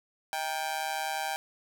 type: tone with amplitude modulation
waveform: sawtooth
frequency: 788 Hz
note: G5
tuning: 9 cents sharp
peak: -23 dBFS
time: 0.33-1.36 s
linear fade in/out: 0 ms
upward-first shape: sine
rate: 149 Hz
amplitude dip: 85%
effects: none